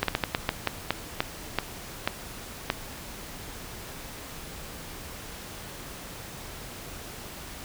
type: slowing click train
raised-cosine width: 0.3 ms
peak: -7 dBFS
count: 12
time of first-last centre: 0.03-2.701 s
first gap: 53 ms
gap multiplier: 1.28
effects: pink hiss -41 dBFS RMS until 7.64 s